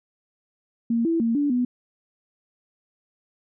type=tone with pitch steps; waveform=sine; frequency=231.9 / 331 / 229.7 / 288.8 / 246.9 Hz; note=A#3 / E4 / A#3 / D4 / B3; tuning=-9 / +7 / -25 / -29 / 0 cents; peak=-19 dBFS; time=0.9-1.65 s; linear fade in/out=5 ms; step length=150 ms; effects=none